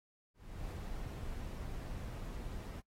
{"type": "noise with ADSR envelope", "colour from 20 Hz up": "brown", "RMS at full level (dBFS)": -41, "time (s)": [0.34, 2.81], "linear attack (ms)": 380, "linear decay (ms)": 5, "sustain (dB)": -2, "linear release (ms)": 18, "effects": ["noise-tail reverb RT60 0.1 s tail -20 dB re dry", "AAC 48 kbps"]}